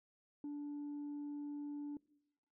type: tone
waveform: sine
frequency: 291 Hz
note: D4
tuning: 16 cents flat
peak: -39 dBFS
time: 0.44-1.97 s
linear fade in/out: 2 ms
effects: noise-tail reverb RT60 0.9 s tail -24 dB re dry + tanh soft clip ceiling -40 dBFS